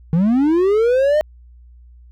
triangle linear sweep, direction up, 155.56 to 621 Hz, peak -10 dBFS, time 0.13-1.21 s, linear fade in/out 0 ms, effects added 60 Hz sine -41 dBFS peak until 2.11 s

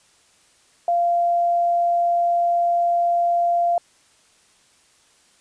sine tone, 692 Hz, F5, 16 cents flat, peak -16 dBFS, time 0.88-3.78 s, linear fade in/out 2 ms, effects white hiss -57 dBFS RMS until 5.4 s + resampled to 22050 Hz

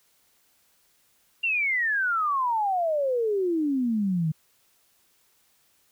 sine exponential sweep, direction down, 2800 to 151.6 Hz, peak -22 dBFS, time 1.43-4.32 s, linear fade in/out 10 ms, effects white hiss -65 dBFS RMS until 5.91 s

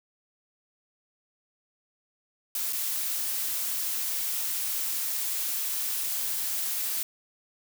blue noise with dropouts, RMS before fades -30 dBFS, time 2.55-7.03 s, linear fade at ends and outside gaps 2 ms, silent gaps 2.726-2.73 s, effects none

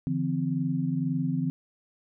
sine tone cluster, 146.3 / 168.3 / 257.9 Hz, D3 / E3 / C4, -6 / +36 / -25 cents, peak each -30 / -29 / -29 dBFS, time 0.07-1.5 s, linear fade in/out 0 ms, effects none

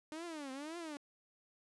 sawtooth tone with vibrato, 300.9 Hz, D4, 42 cents sharp, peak -39 dBFS, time 0.12-0.97 s, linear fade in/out 0 ms, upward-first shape triangle, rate 1.9 Hz, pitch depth 270 cents each way, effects resampled to 24000 Hz

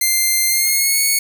5% pulse tone with pitch glide, 2090 to 2213 Hz, C7 to C#7, -2 to -3 cents, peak -4 dBFS, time 0.01-1.19 s, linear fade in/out 5 ms, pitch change +99 cents, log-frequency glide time 0.47-1 s, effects none

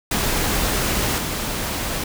pink noise with level steps, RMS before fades -21 / -25 dBFS, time 0.11-2.04 s, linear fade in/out 5 ms, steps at 1.18 s, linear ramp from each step 2 ms, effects none

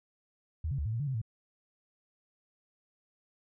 sine tone with pitch steps, 79.4 / 136.9 / 72.6 / 109.5 / 115.4 / 145.7 / 132.2 / 111.2 Hz, D#2 / C#3 / D2 / A2 / A#2 / D3 / C3 / A2, +36 / -21 / -19 / -8 / -17 / -13 / +18 / +19 cents, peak -30 dBFS, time 0.64-1.216 s, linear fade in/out 5 ms, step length 72 ms, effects none

